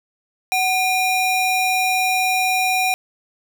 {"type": "ring-modulated tone", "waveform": "square", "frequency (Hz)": 1584, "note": "G6", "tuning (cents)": 18, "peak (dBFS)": -14, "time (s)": [0.52, 2.94], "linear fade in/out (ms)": 0, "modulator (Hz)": 836, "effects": []}